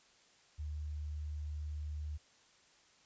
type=tone; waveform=sine; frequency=75.2 Hz; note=D2; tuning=42 cents sharp; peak=-38 dBFS; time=0.58-2.18 s; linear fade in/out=20 ms; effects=white hiss -66 dBFS RMS until 3.05 s + resampled to 16000 Hz